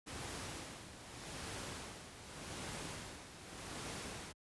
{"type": "noise with tremolo", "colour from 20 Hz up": "pink", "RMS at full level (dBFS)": -44, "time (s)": [0.06, 4.33], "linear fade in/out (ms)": 20, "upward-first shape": "sine", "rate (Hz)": 0.84, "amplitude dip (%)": 65, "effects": ["high-pass 60 Hz 12 dB/octave", "resampled to 24000 Hz"]}